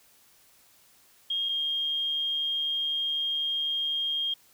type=tone pair in turn; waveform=sine; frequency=3241 / 3226 Hz; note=G#7 / G7; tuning=-43 / +49 cents; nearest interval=unison; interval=8 cents; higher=first; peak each=-26 dBFS; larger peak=neither; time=1.3-1.49 / 1.49-4.34 s; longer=second; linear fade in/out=5 ms; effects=white hiss -60 dBFS RMS until 4.53 s